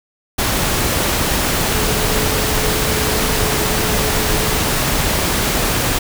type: tone in noise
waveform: sine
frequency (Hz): 429.5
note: A4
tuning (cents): -42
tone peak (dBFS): -25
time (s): 1.74-4.58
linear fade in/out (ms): 10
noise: pink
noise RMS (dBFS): -17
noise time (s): 0.38-5.99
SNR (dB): -11
effects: none